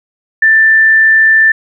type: tone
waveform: sine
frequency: 1773 Hz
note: A6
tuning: 13 cents sharp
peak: -4 dBFS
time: 0.42-1.52 s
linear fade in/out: 5 ms
effects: none